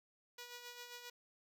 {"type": "tone with tremolo", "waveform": "5% pulse", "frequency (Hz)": 484.9, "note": "B4", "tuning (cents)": -32, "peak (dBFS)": -36, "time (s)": [0.38, 1.1], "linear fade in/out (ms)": 5, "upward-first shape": "sine", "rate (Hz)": 7.5, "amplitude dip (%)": 50, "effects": []}